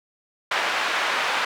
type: band-pass noise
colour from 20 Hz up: pink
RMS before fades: -24 dBFS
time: 0.51-1.45 s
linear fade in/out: 5 ms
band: 940 to 2800 Hz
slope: 12 dB/octave
effects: none